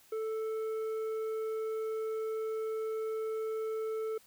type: tone with tanh clipping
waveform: triangle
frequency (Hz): 440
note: A4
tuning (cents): 0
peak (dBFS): -34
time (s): 0.12-4.18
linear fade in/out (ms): 5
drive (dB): 11
effects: white hiss -62 dBFS RMS until 4.26 s